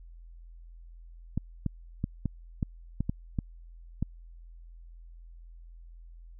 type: clicks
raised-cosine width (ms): 5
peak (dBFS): -16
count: 9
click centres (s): 1.376 / 1.663 / 2.041 / 2.257 / 2.628 / 3.006 / 3.095 / 3.388 / 4.026
effects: added 42 Hz sine -46 dBFS peak until 6.39 s